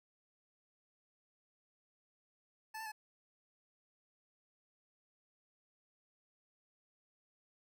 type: tone with pitch steps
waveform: 25% pulse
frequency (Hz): 873 / 888 / 857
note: A5 / A5 / A5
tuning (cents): -14 / +16 / -46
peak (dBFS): -39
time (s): 2.74-2.92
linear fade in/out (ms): 10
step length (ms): 60
effects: none